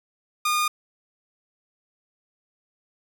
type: tone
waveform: sawtooth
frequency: 1219 Hz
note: D#6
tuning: 36 cents flat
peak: -17 dBFS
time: 0.45-0.68 s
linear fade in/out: 5 ms
effects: none